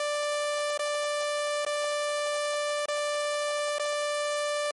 sawtooth tone with dropouts, 589 Hz, D5, 5 cents sharp, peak -23 dBFS, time 0-4.71 s, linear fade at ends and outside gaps 2 ms, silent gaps 0.776-0.793 / 1.65-1.664 / 2.857-2.884 / 3.784-3.796 s, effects MP3 48 kbps

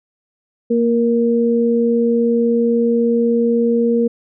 sine tone pair together, 233.1 / 469.4 Hz, A#3 / A#4, 0 / +12 cents, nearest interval octave, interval 1212 cents, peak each -15 dBFS, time 0.7-4.08 s, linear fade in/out 10 ms, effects none

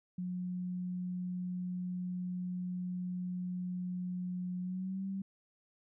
sine tone with pitch glide, 180.6 to 193.56 Hz, F#3 to G3, -42 to -22 cents, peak -35 dBFS, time 0.18-5.22 s, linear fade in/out 5 ms, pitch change +120 cents, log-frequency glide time 4.61-5.05 s, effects none

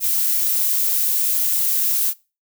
violet noise, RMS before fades -19 dBFS, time 0-2.14 s, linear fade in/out 50 ms, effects noise-tail reverb RT60 0.3 s tail -22 dB re dry

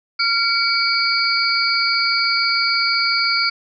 sine tone cluster, 1383 / 2267 / 4433 / 4787 Hz, F6 / C#7 / C#8 / D8, -17 / +38 / -1 / +32 cents, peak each -21 dBFS, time 0.19-3.5 s, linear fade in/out 10 ms, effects none

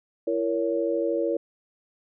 sine chord, A# diminished, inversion second, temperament just, 335.6 / 466.2 / 559.4 Hz, E4 / A#4 / C#5, +31 / 0 / +16 cents, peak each -27 dBFS, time 0.27-1.37 s, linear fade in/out 5 ms, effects none

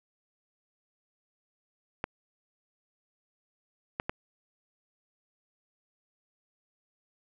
clicks, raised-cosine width 0.5 ms, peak -15 dBFS, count 3, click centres 2.041 / 3.999 / 4.095 s, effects none

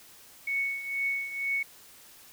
sine tone with tremolo, 2217 Hz, C#7, in tune, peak -25 dBFS, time 0.47-1.63 s, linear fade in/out 5 ms, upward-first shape triangle, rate 2.1 Hz, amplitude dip 75%, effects white hiss -53 dBFS RMS until 2.32 s

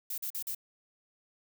violet noise bursts, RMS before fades -36 dBFS, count 4, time 0.1-0.549 s, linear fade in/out 5 ms, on 80 ms, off 43 ms, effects none

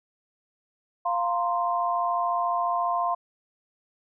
sine chord, F suspended fourth, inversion none, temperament equal, 698.5 / 932.3 / 1046.5 Hz, F5 / Bb5 / C6, 0 / 0 / 0 cents, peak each -26 / -32 / -26 dBFS, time 1.05-3.15 s, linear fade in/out 10 ms, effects none

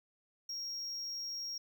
triangle tone, 5588 Hz, F8, in tune, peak -37 dBFS, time 0.49-1.58 s, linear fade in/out 5 ms, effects 12-bit

